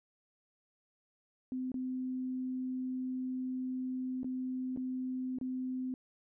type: tone with dropouts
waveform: sine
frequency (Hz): 256.5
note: C4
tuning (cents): -34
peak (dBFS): -34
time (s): 1.52-5.94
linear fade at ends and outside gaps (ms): 1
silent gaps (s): 1.718-1.742 / 4.232-4.244 / 4.763-4.773 / 5.386-5.412
effects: none